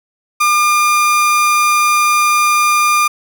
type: tone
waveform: 30% pulse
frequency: 1204 Hz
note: D6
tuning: 43 cents sharp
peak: -7 dBFS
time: 0.4-3.08 s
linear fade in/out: 10 ms
effects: none